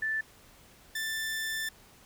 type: tone pair in turn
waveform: sine / sawtooth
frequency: 1760 / 1770.2 Hz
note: A6 / A6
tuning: 0 / +10 cents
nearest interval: unison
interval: 10 cents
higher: second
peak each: -28 dBFS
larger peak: neither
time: 0.02-0.21 / 0.95-1.69 s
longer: second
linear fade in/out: 5 ms
effects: pink hiss -57 dBFS RMS until 2.05 s